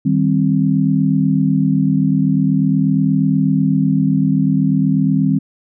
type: chord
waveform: sine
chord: C minor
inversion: first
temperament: equal with one note detuned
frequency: 155.56 / 196 / 264.1 Hz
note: Eb3 / G3 / C4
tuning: 0 / 0 / +16 cents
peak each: -16 dBFS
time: 0.05-5.39 s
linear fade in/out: 10 ms
effects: none